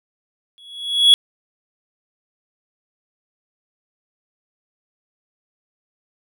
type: tone with exponential growth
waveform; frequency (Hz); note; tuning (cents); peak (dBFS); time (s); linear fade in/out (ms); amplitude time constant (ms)
triangle; 3359; G#7; +19; -3; 0.58-1.14; 0; 120
effects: none